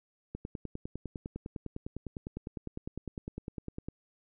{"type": "click train", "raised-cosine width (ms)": 3, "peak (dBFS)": -25, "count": 36, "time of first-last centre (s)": [0.35, 3.885], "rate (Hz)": 9.9, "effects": []}